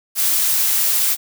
blue noise, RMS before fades -17 dBFS, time 0.15-1.17 s, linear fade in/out 50 ms, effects none

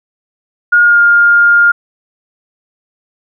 sine tone with pitch glide, 1429 to 1410.1 Hz, F6 to F6, +39 to +16 cents, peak -4 dBFS, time 0.72-1.72 s, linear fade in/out 10 ms, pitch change -23 cents, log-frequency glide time 0.82-1 s, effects none

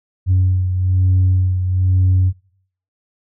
sine beating tone pair, 92.4 / 93.5 Hz, F#2 / F#2, -2 / +19 cents, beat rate 1.1 Hz, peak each -11 / -19 dBFS, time 0.26-2.33 s, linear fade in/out 50 ms, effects noise-tail reverb RT60 0.6 s tail -24 dB re dry + tanh soft clip ceiling -8 dBFS

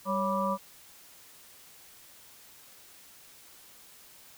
harmonic tone with a mistuned harmonic, 196 Hz, G3, in tune, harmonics 1 / 3 / 5 / 6, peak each -32 / -32 / -32 / -32 dBFS, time 0.05-0.58 s, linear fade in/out 50 ms, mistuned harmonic 3, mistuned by -95 cents, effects white hiss -54 dBFS RMS until 4.37 s

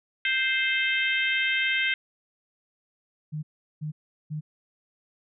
harmonic tone, 523.3 Hz, C5, in tune, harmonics 3 / 4 / 5 / 6 / 7, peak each -28 / -26 / -30 / -30 / -37 dBFS, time 0.25-1.94 s, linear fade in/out 2 ms
sine tone bursts, 152.7 Hz, D#3, 32 cents flat, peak -29 dBFS, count 3, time 3.32-4.41 s, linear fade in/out 20 ms, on 110 ms, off 380 ms
effects none

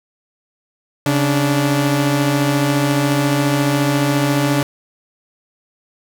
sawtooth tone pair together, 138.59 / 291.5 Hz, C#3 / D4, 0 / -13 cents, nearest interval octave + minor second, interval 1287 cents, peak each -13 dBFS, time 1.06-4.63 s, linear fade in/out 2 ms, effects none

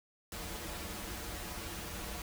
pink noise with comb filter, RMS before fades -42 dBFS, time 0.32-2.22 s, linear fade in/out 2 ms, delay 7.6 ms, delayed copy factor -0.8, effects none

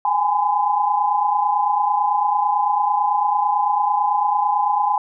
sine tone cluster, 808 / 837 / 1012 Hz, G#5 / G#5 / B5, -48 / +13 / +42 cents, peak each -22 / -19 / -20 dBFS, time 0.05-4.98 s, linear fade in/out 2 ms, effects none

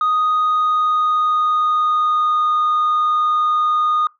sine tone with pitch glide, 1244.5 to 1230.2 Hz, D#6 to D#6, 0 to -20 cents, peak -12 dBFS, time 0.01-4.07 s, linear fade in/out 2 ms, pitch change -20 cents, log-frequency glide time 0.34-2.51 s, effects noise-tail reverb RT60 0.2 s tail -22 dB re dry + tanh soft clip ceiling -12 dBFS

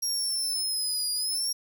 25% pulse linear two-way sweep, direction down then up, 5620 to 4837 to 5620 Hz, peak -22 dBFS, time 0.02-1.53 s, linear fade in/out 10 ms, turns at 1.13 s, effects none

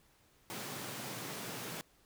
pink high-pass noise, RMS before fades -43 dBFS, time 0.5-1.81 s, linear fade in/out 0 ms, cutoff 110 Hz, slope 96 dB/octave, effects pink hiss -68 dBFS RMS until 2.05 s

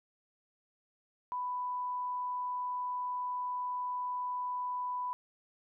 sine tone, 993 Hz, B5, 9 cents sharp, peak -33 dBFS, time 1.32-5.13 s, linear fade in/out 0 ms, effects none

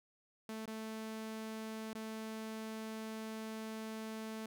sawtooth tone with dropouts, 220 Hz, A3, in tune, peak -38 dBFS, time 0.49-4.46 s, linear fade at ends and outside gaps 2 ms, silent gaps 0.657-0.677 / 1.932-1.951 s, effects none

